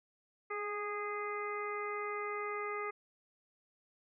harmonic tone with a mistuned harmonic, 412.6 Hz, G#4, 11 cents flat, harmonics 1 / 2 / 3 / 4 / 5 / 6, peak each -40 / -48 / -40 / -52 / -43 / -53 dBFS, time 0.5-2.91 s, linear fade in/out 10 ms, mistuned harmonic 1, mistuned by +18 cents, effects none

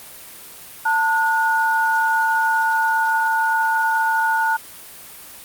sine tone pair together, 892.9 / 1453 Hz, A5 / F#6, +25 / -32 cents, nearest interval minor sixth, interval 843 cents, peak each -18 dBFS, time 0.85-4.57 s, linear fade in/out 10 ms, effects white hiss -39 dBFS RMS until 5.44 s + Opus 32 kbps

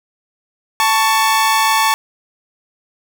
sawtooth tone pair together, 884.3 / 1117 Hz, A5 / C#6, +8 / +13 cents, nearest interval major third, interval 405 cents, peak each -10 / -12 dBFS, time 0.8-1.94 s, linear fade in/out 0 ms, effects none

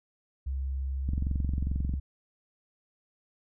sine tone with pitch glide, 67 to 67.58 Hz, C2 to C#2, +42 to -43 cents, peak -29 dBFS, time 0.46-2 s, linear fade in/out 10 ms, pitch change +15 cents, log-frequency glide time 0.96-1.39 s
click train, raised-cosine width 5 ms, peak -21 dBFS, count 20, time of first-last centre 1.09-1.938 s, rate 22.4 Hz
effects none

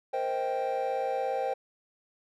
triangle chord, C minor seventh, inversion third, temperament equal with one note detuned, 466.2 / 523.3 / 630.9 / 784 Hz, Bb4 / C5 / Eb5 / G5, 0 / 0 / +24 / 0 cents, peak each -34 / -29 / -35 / -29 dBFS, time 0.13-1.54 s, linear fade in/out 10 ms, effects tanh soft clip ceiling -19 dBFS

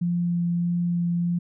sine tone with vibrato, 173.2 Hz, F3, 14 cents flat, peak -21 dBFS, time 0.01-1.39 s, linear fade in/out 10 ms, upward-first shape sine, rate 1.6 Hz, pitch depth 8 cents each way, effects none

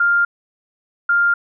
sine tone pair in turn, 1400 / 1400 Hz, F6 / F6, +4 / +4 cents, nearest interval unison, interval 0 cents, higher neither, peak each -12 dBFS, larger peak neither, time 0-0.25 / 1.09-1.34 s, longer neither, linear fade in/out 5 ms, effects none

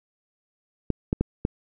clicks, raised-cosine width 3 ms, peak -9 dBFS, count 4, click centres 0.903 / 1.129 / 1.21 / 1.451 s, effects none

